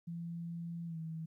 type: tone with pitch glide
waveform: sine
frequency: 169.1 to 161.28 Hz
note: E3 to E3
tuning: +44 to -38 cents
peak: -39 dBFS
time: 0.07-1.26 s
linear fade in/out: 10 ms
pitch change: -82 cents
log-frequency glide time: 0.86-0.98 s
effects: 13-bit